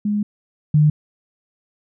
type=tone pair in turn; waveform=sine; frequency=207.7 / 150.97 Hz; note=G#3 / D3; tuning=0 / +48 cents; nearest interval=tritone; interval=552 cents; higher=first; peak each=-17 / -10 dBFS; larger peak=second; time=0.05-0.23 / 0.74-0.9 s; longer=first; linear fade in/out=5 ms; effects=none